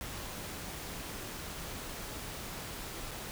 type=noise with dropouts; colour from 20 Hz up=pink; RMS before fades=-42 dBFS; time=0.01-3.31 s; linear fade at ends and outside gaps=0 ms; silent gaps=3.11-3.115 s; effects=none